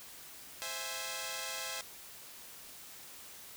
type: chord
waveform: 5% pulse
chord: C augmented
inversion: none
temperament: equal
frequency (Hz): 523.3 / 659.3 / 830.6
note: C5 / E5 / G#5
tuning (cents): 0 / 0 / 0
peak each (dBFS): -31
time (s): 0.62-1.81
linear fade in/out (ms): 0
effects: white hiss -51 dBFS RMS until 3.56 s